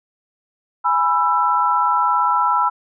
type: chord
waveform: sine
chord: E major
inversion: first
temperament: equal with one note detuned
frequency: 830.6 / 987.8 / 1332.3 Hz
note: G#5 / B5 / E6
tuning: 0 / 0 / +18 cents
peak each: -22 / -17 / -18 dBFS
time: 0.84-2.7 s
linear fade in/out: 20 ms
effects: none